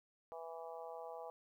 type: harmonic tone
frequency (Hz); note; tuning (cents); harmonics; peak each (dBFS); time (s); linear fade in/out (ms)
164.81; E3; 0; 3 / 4 / 5 / 6 / 7; -50 / -50 / -51 / -56 / -58; 0.32-1.3; 0
effects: 13-bit